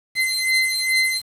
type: beating tone pair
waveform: 30% pulse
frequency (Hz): 2061 / 2063.4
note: C7 / C7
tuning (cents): -27 / -25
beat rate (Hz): 2.4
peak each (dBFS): -18 / -18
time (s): 0.15-1.22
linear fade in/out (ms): 50
effects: resampled to 32000 Hz + 7-bit